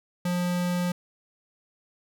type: tone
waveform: square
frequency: 177.4 Hz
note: F3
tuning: 27 cents sharp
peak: -25 dBFS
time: 0.25-0.92 s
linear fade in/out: 5 ms
effects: none